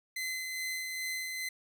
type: tone with tremolo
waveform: sawtooth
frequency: 2046 Hz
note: C7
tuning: 39 cents flat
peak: -30 dBFS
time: 0.16-1.49 s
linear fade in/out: 5 ms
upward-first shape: sine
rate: 2.4 Hz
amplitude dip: 30%
effects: none